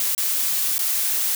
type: noise with dropouts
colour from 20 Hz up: blue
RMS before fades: -22 dBFS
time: 0-1.35 s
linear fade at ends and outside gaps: 1 ms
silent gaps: 0.149-0.179 / 0.781-0.791 s
effects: none